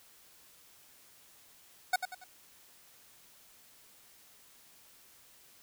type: tone with echo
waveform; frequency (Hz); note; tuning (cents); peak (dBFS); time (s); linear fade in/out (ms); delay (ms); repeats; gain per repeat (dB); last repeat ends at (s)
25% pulse; 739; F#5; -2; -21; 1.93-1.96; 5; 94; 3; -8; 2.242
effects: white hiss -60 dBFS RMS until 5.62 s